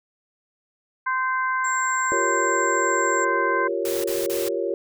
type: harmonic tone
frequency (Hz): 518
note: C5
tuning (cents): -17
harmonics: 2 / 3 / 4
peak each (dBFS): -23 / -25 / -33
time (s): 1.06-3.68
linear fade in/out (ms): 10
type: tone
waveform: sine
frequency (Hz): 7459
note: A#8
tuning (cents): 0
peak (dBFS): -28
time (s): 1.64-3.25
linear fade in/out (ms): 10
type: chord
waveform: sine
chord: G half-diminished seventh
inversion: third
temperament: equal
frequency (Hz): 349.2 / 392 / 466.2 / 554.4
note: F4 / G4 / Bb4 / Db5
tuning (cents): 0 / 0 / 0 / 0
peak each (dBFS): -28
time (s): 2.12-4.74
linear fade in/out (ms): 0
type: noise bursts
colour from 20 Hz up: white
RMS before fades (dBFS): -32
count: 3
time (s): 3.85-4.486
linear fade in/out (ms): 2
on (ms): 190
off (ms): 33
effects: none